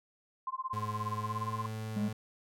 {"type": "tone with tremolo", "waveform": "sine", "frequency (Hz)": 1046.5, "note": "C6", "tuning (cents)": 0, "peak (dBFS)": -31, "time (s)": [0.47, 1.66], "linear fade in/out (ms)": 2, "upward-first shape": "sine", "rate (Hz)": 17, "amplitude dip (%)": 100}
{"type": "tone with pitch glide", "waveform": "35% pulse", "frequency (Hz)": [106.7, 109.64], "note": ["G#2", "A2"], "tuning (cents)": [47, -6], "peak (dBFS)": -35, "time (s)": [0.73, 2.13], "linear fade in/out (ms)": 5, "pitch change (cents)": 47, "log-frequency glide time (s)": [1.15, 1.52]}
{"type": "tone", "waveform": "triangle", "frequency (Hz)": 207.7, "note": "G#3", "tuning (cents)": 0, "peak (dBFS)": -28, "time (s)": [1.96, 2.09], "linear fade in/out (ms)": 10}
{"effects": []}